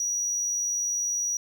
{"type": "tone", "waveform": "triangle", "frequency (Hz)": 5800, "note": "F#8", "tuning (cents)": -35, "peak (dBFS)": -24, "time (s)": [0, 1.37], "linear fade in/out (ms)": 2, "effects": []}